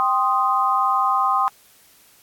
sine chord, C minor, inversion second, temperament equal, 784 / 1046.5 / 1244.5 Hz, G5 / C6 / Eb6, 0 / 0 / 0 cents, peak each -22 / -20 / -20 dBFS, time 0-1.48 s, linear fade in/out 0 ms, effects white hiss -53 dBFS RMS until 2.22 s + AAC 64 kbps

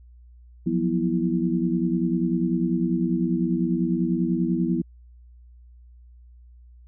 sine tone cluster, 173.2 / 183.3 / 243.7 / 329.2 Hz, F3 / F#3 / B3 / E4, -14 / -16 / -23 / -2 cents, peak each -26 dBFS, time 0.66-4.82 s, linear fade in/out 10 ms, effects added 60 Hz sine -46 dBFS peak until 6.87 s

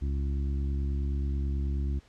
harmonic tone, 69.3 Hz, C#2, in tune, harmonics 1 / 2 / 3 / 4 / 5, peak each -27 / -38 / -42 / -43 / -46 dBFS, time 0.01-2 s, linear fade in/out 20 ms, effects pink hiss -61 dBFS RMS until 2.08 s + low-pass 6000 Hz 12 dB/octave

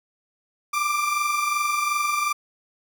30% pulse tone pair together, 1178 / 1200.7 Hz, D6 / D6, +5 / +38 cents, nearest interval unison, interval 33 cents, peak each -20 / -25 dBFS, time 0.73-2.33 s, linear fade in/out 10 ms, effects none

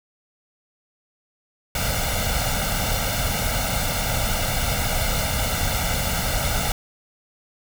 pink noise with comb filter, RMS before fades -23 dBFS, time 1.75-6.72 s, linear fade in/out 2 ms, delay 1.4 ms, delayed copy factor +0.8, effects none

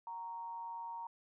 sine tone with amplitude modulation, 930 Hz, A#5, 4 cents flat, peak -39 dBFS, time 0.07-1.07 s, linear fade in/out 2 ms, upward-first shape sine, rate 178 Hz, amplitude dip 50%, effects none

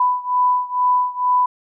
sine beating tone pair, 994 / 996.2 Hz, B5 / B5, +11 / +15 cents, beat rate 2.2 Hz, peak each -17 / -19 dBFS, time 0-1.46 s, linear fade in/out 5 ms, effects none

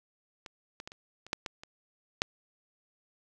clicks, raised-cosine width 0.2 ms, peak -26 / -24 / -24 / -30 / -30 / -12 / -18 / -28 / -8 dBFS, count 9, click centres 0.462 / 0.801 / 0.875 / 0.919 / 1.266 / 1.331 / 1.462 / 1.635 / 2.219 s, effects none

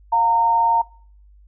sine tone pair together, 706.7 / 918 Hz, F5 / A#5, +20 / -27 cents, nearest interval perfect fourth, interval 453 cents, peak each -24 / -14 dBFS, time 0.12-0.82 s, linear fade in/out 10 ms, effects noise-tail reverb RT60 0.5 s tail -23 dB re dry + added 50 Hz sine -46 dBFS peak until 1.47 s

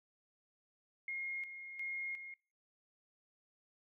sine tone with tremolo, 2143 Hz, C7, 41 cents sharp, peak -38 dBFS, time 1.08-2.34 s, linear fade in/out 2 ms, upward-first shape square, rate 1.4 Hz, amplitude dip 60%, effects noise-tail reverb RT60 0.4 s tail -26 dB re dry

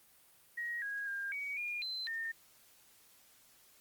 sine tone with pitch steps, 1891 / 1645 / 1604 / 2258 / 2423 / 4070 / 1821 Hz, A#6 / G#6 / G6 / C#7 / D#7 / C8 / A#6, +24 / -17 / +39 / +31 / -47 / -49 / -41 cents, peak -36 dBFS, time 0.57-2.32 s, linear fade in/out 10 ms, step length 250 ms, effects white hiss -64 dBFS RMS until 3.8 s + Opus 32 kbps

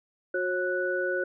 sine tone cluster, 364.2 / 542 / 1480 Hz, F#4 / C#5 / F#6, -27 / -39 / 0 cents, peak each -30 dBFS, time 0.34-1.24 s, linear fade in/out 5 ms, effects none

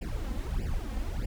brown noise with flanger, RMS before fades -32 dBFS, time 0.01-1.26 s, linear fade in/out 10 ms, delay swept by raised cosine 0.39 to 3.89 ms, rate 1.6 Hz, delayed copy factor +1, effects none

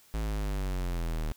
square linear sweep, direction down, 55 to 37.76 Hz, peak -30 dBFS, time 0.14-1.32 s, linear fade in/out 0 ms, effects white hiss -60 dBFS RMS until 1.36 s

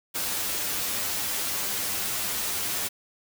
white noise with comb filter, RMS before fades -29 dBFS, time 0.14-2.89 s, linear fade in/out 20 ms, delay 10 ms, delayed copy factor +0.5, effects none

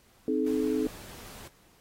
sine chord, A diminished, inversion first, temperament equal with one note detuned, 261.6 / 311.1 / 429.7 Hz, C4 / Eb4 / A4, 0 / 0 / -41 cents, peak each -29 dBFS, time 0.28-0.87 s, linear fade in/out 2 ms
pink noise, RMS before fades -47 dBFS, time 0.46-1.48 s, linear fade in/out 5 ms
effects pink hiss -62 dBFS RMS until 1.8 s + AAC 48 kbps

